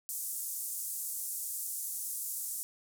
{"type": "band-pass noise", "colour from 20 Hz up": "white", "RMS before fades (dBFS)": -38, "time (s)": [0.09, 2.63], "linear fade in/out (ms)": 0, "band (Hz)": [7400, 14000], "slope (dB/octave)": 24, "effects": []}